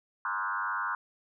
sine tone with frequency modulation, 1247 Hz, D#6, 3 cents sharp, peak -29 dBFS, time 0.25-0.95 s, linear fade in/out 2 ms, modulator 98.6 Hz, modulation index 3.1, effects none

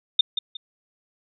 sine tone with echo, 3627 Hz, A#7, 48 cents flat, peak -11 dBFS, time 0.19-0.21 s, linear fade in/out 5 ms, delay 180 ms, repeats 2, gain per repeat -10 dB, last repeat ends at 0.57 s, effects none

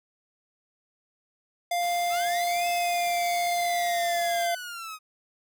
square tone with pitch glide, 698.5 to 689.3 Hz, F5 to F5, 0 to -23 cents, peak -25 dBFS, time 1.71-4.55 s, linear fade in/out 5 ms, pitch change -23 cents, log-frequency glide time 3.87-3.99 s
white noise, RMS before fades -44 dBFS, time 1.79-4.49 s, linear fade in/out 50 ms
sawtooth linear two-way sweep, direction up then down, 1244.5 to 2620 to 1244.5 Hz, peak -32 dBFS, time 2.09-4.99 s, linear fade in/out 50 ms, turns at 2.68 s
effects none

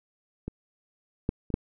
clicks, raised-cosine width 3 ms, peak -20 / -12 / -25 / -10 dBFS, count 4, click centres 0.48 / 1.291 / 1.503 / 1.541 s, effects none

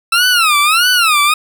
20% pulse tone with vibrato, 1318.5 Hz, E6, in tune, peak -4 dBFS, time 0.12-1.34 s, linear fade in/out 5 ms, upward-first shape sine, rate 1.6 Hz, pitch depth 220 cents each way, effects none

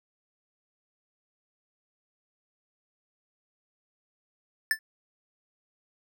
square tone with exponential decay, 1760 Hz, A6, in tune, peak -18 dBFS, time 4.71-4.79 s, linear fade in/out 1 ms, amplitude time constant 17 ms, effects none

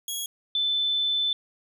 15% pulse / sine tone pair in turn, 3322 / 3520 Hz, G#7 / A7, 0 / 0 cents, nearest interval minor second, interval 100 cents, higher second, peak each -22 dBFS, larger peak neither, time 0.08-0.26 / 0.55-1.33 s, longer second, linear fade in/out 2 ms, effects none

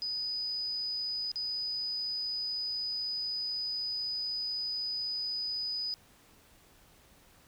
sine tone with dropouts, 4978 Hz, D#8, in tune, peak -32 dBFS, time 0.02-5.94 s, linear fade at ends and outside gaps 0 ms, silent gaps 1.316-1.358 s, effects pink hiss -61 dBFS RMS until 7.47 s

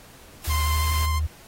white noise, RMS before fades -34 dBFS, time 0.44-1.06 s, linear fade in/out 5 ms
sine tone with pitch glide, 76 to 77.46 Hz, D#2 to D#2, -40 to -7 cents, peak -21 dBFS, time 0.47-1.27 s, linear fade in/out 10 ms, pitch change +33 cents, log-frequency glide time 0.67-0.85 s
sawtooth tone with vibrato, 1046.5 Hz, C6, in tune, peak -24 dBFS, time 0.49-1.2 s, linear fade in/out 20 ms, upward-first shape sine, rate 12 Hz, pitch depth 14 cents each way
effects pink hiss -49 dBFS RMS until 1.47 s + AAC 48 kbps

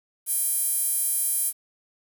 sawtooth tone with high-pass filter, 795 Hz, G5, 24 cents sharp, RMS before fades -25 dBFS, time 0.26-1.53 s, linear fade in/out 50 ms, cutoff 11000 Hz, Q 4.2, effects 8-bit

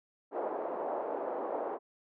white band-pass noise, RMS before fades -36 dBFS, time 0.31-1.79 s, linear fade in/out 50 ms, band 350 to 800 Hz, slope 24 dB/octave, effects none

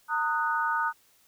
sine chord, D# minor, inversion second, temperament equal with one note detuned, 913.7 / 1244.5 / 1480 Hz, A#5 / D#6 / F#6, -35 / 0 / 0 cents, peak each -29 dBFS, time 0.08-0.93 s, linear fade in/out 50 ms, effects white hiss -63 dBFS RMS until 1.27 s

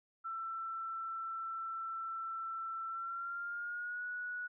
sine tone with pitch glide, 1337 to 1466.5 Hz, E6 to F#6, +24 to -16 cents, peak -38 dBFS, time 0.24-4.48 s, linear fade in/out 20 ms, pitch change +160 cents, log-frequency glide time 2.88-4.05 s, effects none

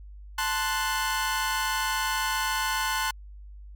sawtooth chord, F# diminished, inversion first, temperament equal, 880 / 1046.5 / 1480 Hz, A5 / C6 / F#6, 0 / 0 / 0 cents, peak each -26 dBFS, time 0.38-3.11 s, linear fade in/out 5 ms, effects added 50 Hz sine -41 dBFS peak until 3.75 s + MP3 96 kbps

